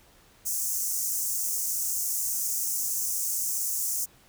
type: high-pass noise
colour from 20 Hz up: pink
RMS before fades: -29 dBFS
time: 0.45-4.06 s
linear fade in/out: 20 ms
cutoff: 6000 Hz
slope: 48 dB/octave
effects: pink hiss -58 dBFS RMS until 4.28 s